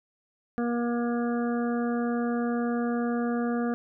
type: harmonic tone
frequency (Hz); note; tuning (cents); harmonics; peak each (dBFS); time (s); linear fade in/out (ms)
237.9; A#3; +35; 1 / 2 / 3 / 5 / 6 / 7; -26 / -32 / -36 / -40 / -42 / -43; 0.58-3.74; 0
effects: none